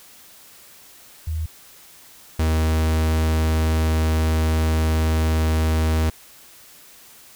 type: tone pair in turn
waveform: sine / 45% pulse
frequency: 79.3 / 79.3 Hz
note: D#2 / D#2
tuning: +33 / +33 cents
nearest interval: unison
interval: 0 cents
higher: neither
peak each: -22 / -17 dBFS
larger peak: second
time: 1.27-1.46 / 2.39-6.1 s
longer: second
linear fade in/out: 5 ms
effects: white hiss -47 dBFS RMS until 7.35 s